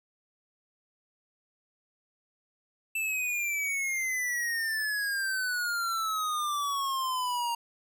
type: exponential sweep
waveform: square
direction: down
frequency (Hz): 2660 to 932.3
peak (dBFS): -29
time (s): 2.95-7.55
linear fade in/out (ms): 5
effects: none